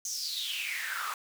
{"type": "noise with high-pass filter sweep", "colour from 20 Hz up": "pink", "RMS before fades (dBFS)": -35, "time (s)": [0.05, 1.14], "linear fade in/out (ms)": 2, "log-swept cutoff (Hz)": [6500, 1100], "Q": 8.2, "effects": []}